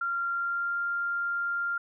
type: tone with pitch glide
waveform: sine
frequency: 1384 to 1394.4 Hz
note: F6 to F6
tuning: -16 to -3 cents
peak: -27 dBFS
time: 0.01-1.78 s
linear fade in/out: 5 ms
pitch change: +13 cents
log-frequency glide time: 0.31-0.79 s
effects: none